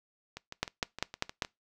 two click trains, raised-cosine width 0.2 ms, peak -11 / -23 dBFS, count 5 / 8, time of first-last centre 0.63-1.422 / 0.37-1.449 s, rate 5.05 / 6.49 Hz, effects noise-tail reverb RT60 0.2 s tail -23 dB re dry

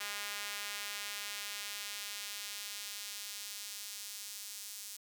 sawtooth tone with high-pass filter sweep, 204.7 Hz, G#3, 25 cents flat, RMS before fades -43 dBFS, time 0-4.97 s, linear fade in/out 10 ms, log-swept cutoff 1800 to 6100 Hz, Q 0.8, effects none

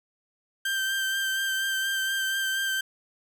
30% pulse tone with vibrato, 1568 Hz, G6, in tune, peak -23 dBFS, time 0.65-2.81 s, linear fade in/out 5 ms, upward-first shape sine, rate 4.2 Hz, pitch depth 18 cents each way, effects none

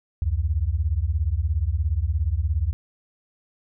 sine beating tone pair, 69.3 / 86.3 Hz, C#2 / F2, 0 / -20 cents, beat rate 17 Hz, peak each -23 dBFS, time 0.22-2.73 s, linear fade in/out 0 ms, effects none

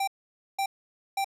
square tone bursts, 784 Hz, G5, in tune, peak -26 dBFS, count 3, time 0-1.245 s, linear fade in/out 5 ms, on 75 ms, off 510 ms, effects resampled to 32000 Hz

